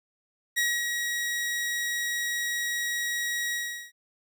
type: tone with ADSR envelope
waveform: sawtooth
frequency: 1905 Hz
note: A#6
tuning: 37 cents sharp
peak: -19 dBFS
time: 0.56-3.92 s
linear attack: 20 ms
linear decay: 240 ms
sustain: -5 dB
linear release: 390 ms
effects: none